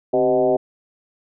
sine tone with frequency modulation, 505 Hz, B4, 39 cents sharp, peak -14 dBFS, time 0.13-0.57 s, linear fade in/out 10 ms, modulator 120 Hz, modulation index 1.7, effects none

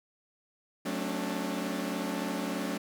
sawtooth chord, D major seventh, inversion first, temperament equal with one note detuned, 185 / 220 / 270.4 / 293.7 Hz, F#3 / A3 / C#4 / D4, 0 / 0 / -43 / 0 cents, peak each -33 dBFS, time 0.85-2.78 s, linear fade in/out 10 ms, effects none

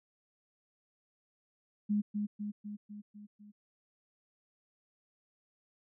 sine tone with echo, 207.7 Hz, G#3, in tune, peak -27 dBFS, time 1.89-2.02 s, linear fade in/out 20 ms, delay 250 ms, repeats 6, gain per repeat -4 dB, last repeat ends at 3.52 s, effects none

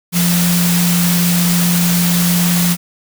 sine tone in noise, 174.61 Hz, F3, in tune, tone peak -12 dBFS, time 0.12-2.77 s, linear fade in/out 50 ms, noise white, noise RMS -18 dBFS, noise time 0.12-2.77 s, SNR +3 dB, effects none

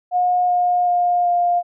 sine tone with pitch steps, 720 / 714.2 / 708.4 / 702.7 Hz, F#5 / F5 / F5 / F5, -47 / +39 / +24 / +10 cents, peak -14 dBFS, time 0.11-1.63 s, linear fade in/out 50 ms, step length 380 ms, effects none

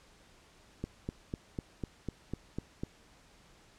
click train, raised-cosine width 3 ms, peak -22 dBFS, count 9, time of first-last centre 0.84-2.835 s, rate 4.01 Hz, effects pink hiss -61 dBFS RMS until 3.78 s + low-pass 8000 Hz 12 dB/octave

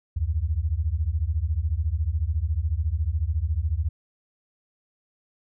sine beating tone pair, 71.9 / 85.9 Hz, D2 / F2, -36 / -28 cents, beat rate 14 Hz, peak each -25 dBFS, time 0.16-3.89 s, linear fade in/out 10 ms, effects none

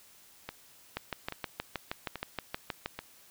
two click trains, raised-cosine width 0.3 ms, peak -17 / -21 dBFS, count 13 / 4, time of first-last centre 0.97-2.86 / 0.49-2.99 s, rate 6.35 / 1.2 Hz, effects white hiss -58 dBFS RMS until 3.3 s

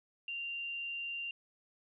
sine tone with frequency modulation, 2778 Hz, F7, 10 cents flat, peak -37 dBFS, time 0.28-1.31 s, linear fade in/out 2 ms, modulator 91.6 Hz, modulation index 0.22, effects none

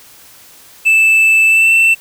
triangle tone with pitch glide, 2637 to 2677 Hz, E7 to E7, 0 to +26 cents, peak -5 dBFS, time 0.85-1.95 s, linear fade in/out 20 ms, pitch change +26 cents, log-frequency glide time 1.47-1.72 s, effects white hiss -41 dBFS RMS until 2 s

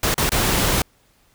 pink noise with dropouts, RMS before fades -19 dBFS, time 0.03-0.82 s, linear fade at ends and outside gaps 2 ms, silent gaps 0.142-0.179 / 0.293-0.318 s, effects pink hiss -59 dBFS RMS until 1.34 s

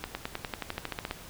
accelerating click train, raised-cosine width 0.3 ms, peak -16 dBFS, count 14, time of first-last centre 0.04-1.111 s, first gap 110 ms, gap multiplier 0.95, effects pink hiss -47 dBFS RMS until 1.29 s

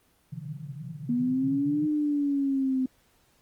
pink band-pass noise, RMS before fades -38 dBFS, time 0.32-1.87 s, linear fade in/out 10 ms, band 130 to 170 Hz, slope 96 dB/octave
sine exponential two-way sweep, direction up then down, 238.6 to 304.9 to 257.1 Hz, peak -23 dBFS, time 1.09-2.86 s, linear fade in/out 5 ms, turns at 1.86 s
effects pink hiss -65 dBFS RMS until 3.41 s + Opus 24 kbps

